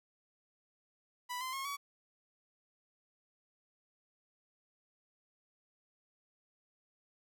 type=tone with pitch steps; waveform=sawtooth; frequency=987.8 / 1033.9 / 1082.2 / 1132.7 Hz; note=B5 / C6 / C#6 / C#6; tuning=0 / -21 / -42 / +37 cents; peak=-34 dBFS; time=1.29-1.77 s; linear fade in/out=20 ms; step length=120 ms; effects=none